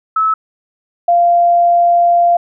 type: tone pair in turn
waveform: sine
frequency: 1300 / 693.2 Hz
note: E6 / F5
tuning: -24 / -13 cents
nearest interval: major seventh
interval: 1089 cents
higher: first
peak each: -10 / -7 dBFS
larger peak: second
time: 0.16-0.34 / 1.08-2.37 s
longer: second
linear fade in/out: 5 ms
effects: none